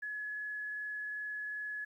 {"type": "tone with frequency modulation", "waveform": "sine", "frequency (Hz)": 1697, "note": "G#6", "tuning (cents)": 37, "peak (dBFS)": -37, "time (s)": [0.02, 1.85], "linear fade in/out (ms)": 10, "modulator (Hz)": 22.6, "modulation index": 0.38, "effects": ["12-bit"]}